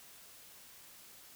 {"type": "silence", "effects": ["white hiss -56 dBFS RMS until 1.35 s"]}